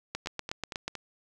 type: two click trains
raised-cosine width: 0.2 ms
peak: -15 / -20 dBFS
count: 7 / 4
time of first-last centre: 0.15-0.88 / 0.26-0.953 s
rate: 8.22 / 4.33 Hz
effects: none